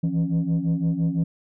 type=tone cluster; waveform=sine; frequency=162.7 / 168.6 / 274 Hz; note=E3 / E3 / C#4; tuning=-22 / +39 / -20 cents; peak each=-23 / -21 / -27 dBFS; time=0.03-1.24 s; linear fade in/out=10 ms; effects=tanh soft clip ceiling -16 dBFS